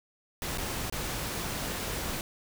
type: noise with dropouts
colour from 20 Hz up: pink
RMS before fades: -34 dBFS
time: 0.42-2.21 s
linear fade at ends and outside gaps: 1 ms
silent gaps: 0.575-0.582 / 0.899-0.924 s
effects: none